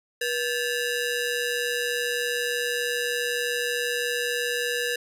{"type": "ring-modulated tone", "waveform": "sawtooth", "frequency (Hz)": 1108.7, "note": "C#6", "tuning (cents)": 0, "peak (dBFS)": -18, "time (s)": [0.21, 4.96], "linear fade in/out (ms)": 5, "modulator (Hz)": 626, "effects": ["resampled to 32000 Hz"]}